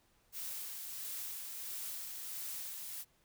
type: noise with tremolo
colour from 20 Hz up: blue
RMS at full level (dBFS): -42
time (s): 0.32-3.05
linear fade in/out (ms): 50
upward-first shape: sine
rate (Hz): 1.5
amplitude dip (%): 30
effects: pink hiss -72 dBFS RMS until 3.24 s